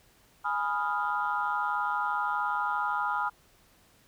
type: chord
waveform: sine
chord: F half-diminished seventh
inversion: first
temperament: equal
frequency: 830.6 / 987.8 / 1244.5 / 1396.9 Hz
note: Ab5 / Cb6 / Eb6 / F6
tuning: 0 / 0 / 0 / 0 cents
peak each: -32 dBFS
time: 0.44-3.3 s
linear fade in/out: 20 ms
effects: tanh soft clip ceiling -17 dBFS + pink hiss -62 dBFS RMS until 4.07 s